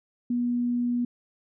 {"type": "tone", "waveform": "sine", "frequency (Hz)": 242.3, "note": "B3", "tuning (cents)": -33, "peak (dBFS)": -23, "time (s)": [0.3, 1.05], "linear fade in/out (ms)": 5, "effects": []}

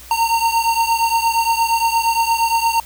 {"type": "beating tone pair", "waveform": "square", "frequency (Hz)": [914, 922.6], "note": ["A#5", "A#5"], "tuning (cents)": [-34, -18], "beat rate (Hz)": 8.6, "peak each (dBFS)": [-17, -20], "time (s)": [0.11, 2.8], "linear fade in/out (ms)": 2, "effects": ["added 60 Hz sine -42 dBFS peak until 2.85 s", "white hiss -40 dBFS RMS until 2.85 s"]}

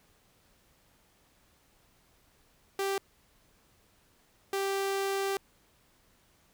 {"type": "tone bursts at uneven times", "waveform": "sawtooth", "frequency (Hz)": 392, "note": "G4", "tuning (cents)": 0, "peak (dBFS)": -25, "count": 2, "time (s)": [[2.79, 2.98], [4.53, 5.37]], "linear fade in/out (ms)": 2, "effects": ["pink hiss -66 dBFS RMS until 6.53 s"]}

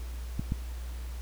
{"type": "clicks", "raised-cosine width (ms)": 5, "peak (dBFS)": -17, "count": 2, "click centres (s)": [0.395, 0.521], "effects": ["added 60 Hz sine -35 dBFS peak until 1.21 s", "pink hiss -51 dBFS RMS until 1.21 s"]}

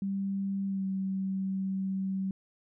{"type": "tone with pitch glide", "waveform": "sine", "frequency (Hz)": [196, 191.74], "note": ["G3", "G3"], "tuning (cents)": [0, -38], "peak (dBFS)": -29, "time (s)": [0.02, 2.31], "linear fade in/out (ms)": 2, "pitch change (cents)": -38, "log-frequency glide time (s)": [0.67, 0.84], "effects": []}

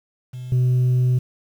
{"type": "tone with level steps", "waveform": "sine", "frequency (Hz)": 125.9, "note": "B2", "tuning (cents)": 34, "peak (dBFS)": [-29, -12], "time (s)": [0.33, 1.19], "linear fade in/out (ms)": 10, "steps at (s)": 0.52, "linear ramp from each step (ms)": 2, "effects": ["tanh soft clip ceiling -14 dBFS", "8-bit"]}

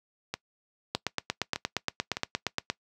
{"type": "two click trains", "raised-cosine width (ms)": 0.2, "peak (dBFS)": [-10, -14], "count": [16, 4], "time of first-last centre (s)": [[0.95, 2.7], [0.34, 2.169]], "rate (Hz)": [8.57, 1.64], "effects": ["noise-tail reverb RT60 0.1 s tail -21 dB re dry", "high-pass 80 Hz 12 dB/octave"]}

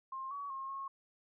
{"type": "tone with pitch steps", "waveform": "sine", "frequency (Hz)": [1062, 1130, 1074, 1088], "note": ["C6", "C#6", "C6", "C#6"], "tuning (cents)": [25, 33, 45, -33], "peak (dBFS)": -39, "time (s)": [0.12, 0.88], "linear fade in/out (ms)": 5, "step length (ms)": 190, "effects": []}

